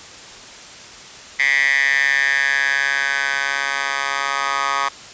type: tone with high-pass filter sweep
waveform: 10% pulse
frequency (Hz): 138.59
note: C#3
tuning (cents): 0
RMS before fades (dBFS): -19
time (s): 1.39-4.89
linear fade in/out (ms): 10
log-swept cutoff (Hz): 2000 to 1200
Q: 8.9
effects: white hiss -38 dBFS RMS until 5.13 s + resampled to 16000 Hz